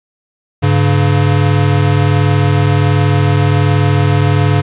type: tone pair together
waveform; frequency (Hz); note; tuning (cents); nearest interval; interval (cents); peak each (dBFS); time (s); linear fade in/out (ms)
square; 99.8 / 141.14; G2 / C#3; +32 / +32; tritone; 600; -12; 0.62-4.62; 20
effects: resampled to 8000 Hz + 8-bit